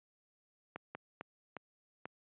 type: slowing click train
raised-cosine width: 0.5 ms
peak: -27 dBFS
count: 5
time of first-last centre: 0.76-2.055 s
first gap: 190 ms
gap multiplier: 1.37
effects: high-pass 150 Hz 12 dB/octave + resampled to 8000 Hz